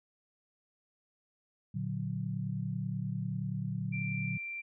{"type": "chord", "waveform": "sine", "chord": "Bb augmented", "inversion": "none", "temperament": "equal", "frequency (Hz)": [116.54, 146.83, 185], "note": ["Bb2", "D3", "F#3"], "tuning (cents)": [0, 0, 0], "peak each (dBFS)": -37, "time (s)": [1.74, 4.38], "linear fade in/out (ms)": 10}
{"type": "tone", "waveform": "sine", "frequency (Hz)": 2358, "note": "D7", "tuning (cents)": 6, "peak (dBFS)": -37, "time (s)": [3.92, 4.62], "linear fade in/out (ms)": 20}
{"effects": []}